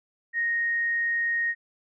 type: tone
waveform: sine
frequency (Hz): 1864.7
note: A#6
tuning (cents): 0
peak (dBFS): -23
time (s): 0.33-1.55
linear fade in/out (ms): 50
effects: none